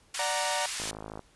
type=band-pass noise; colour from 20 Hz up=white; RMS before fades=-35 dBFS; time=0.14-0.91 s; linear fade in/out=5 ms; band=1300 to 9100 Hz; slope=12 dB/octave
type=chord; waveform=sawtooth; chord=D augmented; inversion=none; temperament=equal; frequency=587.3 / 740 / 932.3 Hz; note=D5 / F#5 / A#5; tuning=0 / 0 / 0 cents; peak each=-30 / -30 / -28 dBFS; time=0.19-0.66 s; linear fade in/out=2 ms
type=click train; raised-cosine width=1 ms; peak=-25 dBFS; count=22; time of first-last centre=0.8-1.193 s; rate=53.4 Hz
effects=pink hiss -62 dBFS RMS until 1.35 s + resampled to 24000 Hz

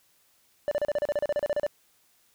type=tone bursts; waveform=triangle; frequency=587.3 Hz; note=D5; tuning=in tune; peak=-21 dBFS; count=15; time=0.68-1.665 s; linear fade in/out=0 ms; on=33 ms; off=35 ms; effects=white hiss -65 dBFS RMS until 2.34 s

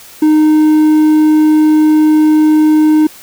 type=tone; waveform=triangle; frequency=308.1 Hz; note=D#4; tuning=17 cents flat; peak=-3 dBFS; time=0.22-3.07 s; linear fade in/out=5 ms; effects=white hiss -36 dBFS RMS until 3.22 s

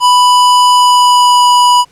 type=tone with pitch glide; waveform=square; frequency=990 to 982 Hz; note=B5 to B5; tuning=+4 to -10 cents; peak=-5 dBFS; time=0-1.85 s; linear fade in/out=50 ms; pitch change=-14 cents; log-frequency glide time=0.74-1.47 s; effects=pink hiss -48 dBFS RMS until 1.91 s + low-pass 9000 Hz 12 dB/octave

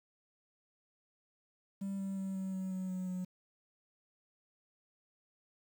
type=tone with pitch steps; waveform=triangle; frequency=196 / 194.08 / 192.19 / 190.31 / 188.45 / 186.61 / 184.79 / 182.98 Hz; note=G3 / G3 / G3 / F#3 / F#3 / F#3 / F#3 / F#3; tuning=0 / -17 / -34 / +49 / +32 / +15 / -2 / -19 cents; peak=-33 dBFS; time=1.81-3.25 s; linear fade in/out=10 ms; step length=180 ms; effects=tanh soft clip ceiling -29 dBFS + 10-bit

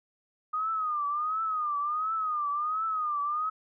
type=tone with vibrato; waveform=sine; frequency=1233 Hz; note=D#6; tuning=16 cents flat; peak=-27 dBFS; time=0.53-3.5 s; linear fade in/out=10 ms; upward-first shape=triangle; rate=1.4 Hz; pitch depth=130 cents each way; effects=none

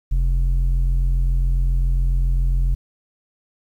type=tone with low-pass filter; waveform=square; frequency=43.65 Hz; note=F1; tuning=in tune; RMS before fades=-18 dBFS; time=0.11-2.75 s; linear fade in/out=10 ms; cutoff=92 Hz; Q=3; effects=9-bit

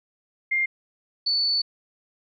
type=tone pair in turn; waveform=sine; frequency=2112 / 4475 Hz; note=C7 / C#8; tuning=+16 / +16 cents; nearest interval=octave + minor second; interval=1300 cents; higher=second; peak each=-20 dBFS; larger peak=neither; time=0.51-0.66 / 1.26-1.62 s; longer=second; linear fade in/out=10 ms; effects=none

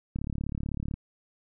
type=click train; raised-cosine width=5 ms; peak=-20 dBFS; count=29; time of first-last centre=0.16-0.94 s; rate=35.9 Hz; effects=none

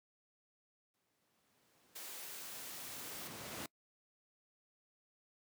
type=noise with exponential growth; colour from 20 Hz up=pink; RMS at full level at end=-43 dBFS; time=0.94-3.66 s; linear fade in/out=1 ms; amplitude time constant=590 ms
type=high-pass noise; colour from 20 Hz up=white; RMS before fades=-48 dBFS; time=1.95-3.28 s; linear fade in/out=10 ms; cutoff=280 Hz; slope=48 dB/octave
effects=noise-tail reverb RT60 0.1 s tail -25 dB re dry + high-pass 150 Hz 12 dB/octave

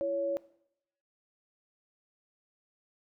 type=tone pair together; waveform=sine; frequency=336.3 / 559 Hz; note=E4 / C#5; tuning=+35 / +14 cents; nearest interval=major sixth; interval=879 cents; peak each=-38 / -29 dBFS; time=0.01-0.37 s; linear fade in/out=0 ms; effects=noise-tail reverb RT60 0.7 s tail -18 dB re dry

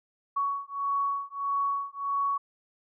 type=beating tone pair; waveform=sine; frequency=1118 / 1119.6 Hz; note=C#6 / C#6; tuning=+14 / +17 cents; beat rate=1.6 Hz; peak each=-30 dBFS; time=0.36-2.38 s; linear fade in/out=10 ms; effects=none

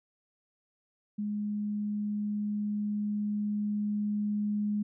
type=tone with level ramp; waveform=sine; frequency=208.2 Hz; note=G#3; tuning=5 cents sharp; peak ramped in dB=-30 to -27 dBFS; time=1.18-4.83 s; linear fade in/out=10 ms; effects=none

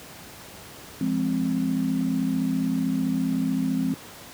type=chord; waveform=sine; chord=F minor; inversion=none; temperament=equal with one note detuned; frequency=172.21 / 207.7 / 261.6 Hz; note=F3 / Ab3 / C4; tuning=-24 / 0 / 0 cents; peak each=-28 / -28 / -24 dBFS; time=1.01-3.94 s; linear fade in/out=2 ms; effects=pink hiss -43 dBFS RMS until 4.33 s + high-pass 80 Hz 12 dB/octave

